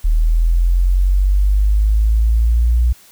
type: linear sweep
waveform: sine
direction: up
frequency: 38.67 to 60.2 Hz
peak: -10 dBFS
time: 0.04-2.93 s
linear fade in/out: 10 ms
effects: white hiss -46 dBFS RMS until 3.11 s